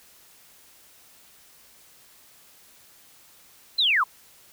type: linear sweep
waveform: sine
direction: down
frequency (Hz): 4186 to 935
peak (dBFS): -18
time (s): 3.78-4.04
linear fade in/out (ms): 10
effects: white hiss -54 dBFS RMS until 4.52 s